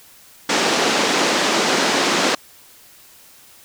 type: band-pass noise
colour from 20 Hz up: pink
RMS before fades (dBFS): -18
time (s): 0.49-2.35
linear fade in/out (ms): 5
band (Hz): 230 to 6900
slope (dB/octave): 24
effects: white hiss -47 dBFS RMS until 3.64 s